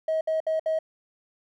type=tone bursts; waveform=triangle; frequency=636 Hz; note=D#5; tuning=38 cents sharp; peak=-19 dBFS; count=4; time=0.08-0.789 s; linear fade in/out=5 ms; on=130 ms; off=63 ms; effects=tanh soft clip ceiling -19 dBFS